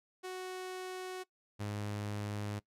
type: tone pair in turn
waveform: sawtooth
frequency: 370 / 103.61 Hz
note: F#4 / G#2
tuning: 0 / -4 cents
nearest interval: octave + minor seventh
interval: 2204 cents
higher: first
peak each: -36 / -33 dBFS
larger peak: second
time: 0.23-1.24 / 1.59-2.6 s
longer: neither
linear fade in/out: 20 ms
effects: noise-tail reverb RT60 0.1 s tail -21 dB re dry + low-pass 12000 Hz 12 dB/octave

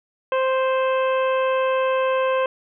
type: harmonic tone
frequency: 523.3 Hz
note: C5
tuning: in tune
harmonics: 1 / 2 / 3 / 4 / 5 / 6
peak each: -19 / -24 / -31 / -39 / -32 / -39 dBFS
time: 0.32-2.46 s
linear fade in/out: 2 ms
effects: none

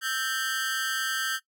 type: tone with amplitude modulation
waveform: sawtooth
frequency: 1568 Hz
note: G6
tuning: in tune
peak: -19 dBFS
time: 0.01-1.4 s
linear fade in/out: 50 ms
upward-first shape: sine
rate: 251 Hz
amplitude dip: 100%
effects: noise-tail reverb RT60 0.1 s tail -18 dB re dry

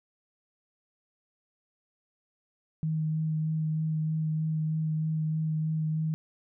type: tone with vibrato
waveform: sine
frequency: 157 Hz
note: D#3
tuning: 16 cents sharp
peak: -26 dBFS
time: 2.83-6.14 s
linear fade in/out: 0 ms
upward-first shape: sine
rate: 3.2 Hz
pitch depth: 12 cents each way
effects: none

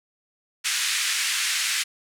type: band-pass noise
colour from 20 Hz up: pink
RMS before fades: -25 dBFS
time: 0.64-1.84 s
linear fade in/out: 20 ms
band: 1700 to 10000 Hz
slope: 24 dB/octave
effects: none

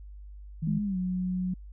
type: tone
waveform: sine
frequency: 160 Hz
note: D#3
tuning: 49 cents sharp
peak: -27 dBFS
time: 0.62-0.79 s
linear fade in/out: 10 ms
type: tone with pitch glide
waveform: sine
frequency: 207.7 to 182.91 Hz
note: G#3 to F#3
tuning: 0 to -20 cents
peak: -27 dBFS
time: 0.67-1.54 s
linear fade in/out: 5 ms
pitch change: -220 cents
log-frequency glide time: 0.84-0.97 s
effects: added 50 Hz sine -42 dBFS peak until 1.72 s

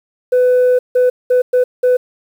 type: tone bursts at uneven times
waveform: sine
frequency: 500 Hz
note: B4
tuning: 21 cents sharp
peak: -6 dBFS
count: 5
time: 0.32-0.79 / 0.95-1.1 / 1.3-1.42 / 1.53-1.64 / 1.83-1.97 s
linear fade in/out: 10 ms
effects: tanh soft clip ceiling -7 dBFS + 7-bit

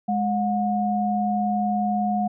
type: tone pair together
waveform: sine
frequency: 208.1 / 723 Hz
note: G#3 / F#5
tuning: +4 / -40 cents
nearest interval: octave + minor seventh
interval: 2156 cents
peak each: -23 dBFS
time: 0.08-2.28 s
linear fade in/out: 10 ms
effects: none

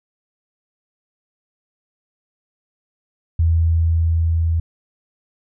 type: tone with level ramp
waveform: sine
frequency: 82.41 Hz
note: E2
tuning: in tune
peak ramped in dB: -12 to -15 dBFS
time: 3.39-4.6 s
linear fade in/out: 5 ms
effects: none

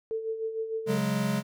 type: tone with tremolo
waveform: sine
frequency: 445.1 Hz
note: A4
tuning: 20 cents sharp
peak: -27 dBFS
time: 0.11-0.98 s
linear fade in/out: 0 ms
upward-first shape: sine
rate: 6.6 Hz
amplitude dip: 60%
type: chord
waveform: square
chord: C# suspended fourth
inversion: none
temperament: equal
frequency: 138.59 / 185 / 207.7 Hz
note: C#3 / F#3 / G#3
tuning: 0 / 0 / 0 cents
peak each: -32 / -32 / -29 dBFS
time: 0.86-1.43 s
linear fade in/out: 50 ms
effects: none

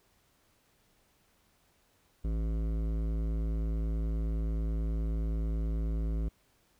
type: tone with hard clipping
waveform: sine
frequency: 54.7 Hz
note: A1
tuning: 9 cents flat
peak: -31 dBFS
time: 2.24-6.29 s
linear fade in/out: 10 ms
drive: 14 dB
effects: pink hiss -69 dBFS RMS until 6.79 s

